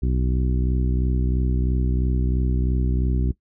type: harmonic tone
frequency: 63 Hz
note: B1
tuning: 35 cents sharp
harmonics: 1 / 2 / 3 / 4 / 5 / 6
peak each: -20 / -26 / -30 / -32 / -34 / -36 dBFS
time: 0.02-3.32 s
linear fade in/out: 10 ms
effects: noise-tail reverb RT60 0.1 s tail -18 dB re dry